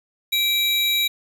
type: tone pair together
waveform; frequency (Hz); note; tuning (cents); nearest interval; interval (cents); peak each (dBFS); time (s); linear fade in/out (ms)
square; 2333 / 3840; D7 / B7; -12 / -49; major sixth; 863; -24 / -20; 0.32-1.08; 10
effects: 8-bit